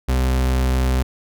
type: tone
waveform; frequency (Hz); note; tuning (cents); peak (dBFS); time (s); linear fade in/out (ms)
40% pulse; 64.1; C2; -35; -15; 0.08-1.03; 10
effects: none